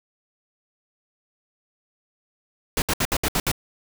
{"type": "noise bursts", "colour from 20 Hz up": "pink", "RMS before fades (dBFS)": -22, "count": 7, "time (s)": [2.77, 3.516], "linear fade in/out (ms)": 2, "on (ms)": 50, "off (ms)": 66, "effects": []}